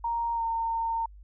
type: tone with pitch glide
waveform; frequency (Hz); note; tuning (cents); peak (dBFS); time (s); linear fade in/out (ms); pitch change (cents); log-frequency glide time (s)
sine; 932.3 to 913.1; A#5 to A#5; 0 to -36; -26; 0.04-1.06; 5; -36; 0.34-0.43
effects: added 50 Hz sine -46 dBFS peak until 1.23 s